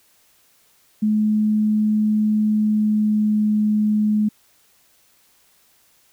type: tone with pitch glide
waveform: sine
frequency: 213.5 to 212 Hz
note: G#3 to G#3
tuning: +48 to +36 cents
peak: -15 dBFS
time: 1.02-4.29 s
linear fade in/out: 10 ms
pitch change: -12 cents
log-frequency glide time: 2.49-3.51 s
effects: white hiss -58 dBFS RMS until 6.12 s